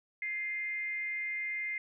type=tone with frequency modulation; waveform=sine; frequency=2093 Hz; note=C7; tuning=in tune; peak=-33 dBFS; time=0.22-1.78 s; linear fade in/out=2 ms; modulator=384 Hz; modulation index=0.29; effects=none